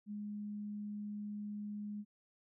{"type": "tone", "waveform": "sine", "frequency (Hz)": 207.7, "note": "G#3", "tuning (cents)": 0, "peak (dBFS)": -40, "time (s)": [0.06, 2.05], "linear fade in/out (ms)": 50, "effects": []}